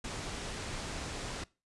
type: low-pass noise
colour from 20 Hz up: pink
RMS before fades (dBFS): -40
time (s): 0.04-1.44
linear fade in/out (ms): 5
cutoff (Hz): 8800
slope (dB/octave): 24
effects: noise-tail reverb RT60 0.3 s tail -22 dB re dry + resampled to 24000 Hz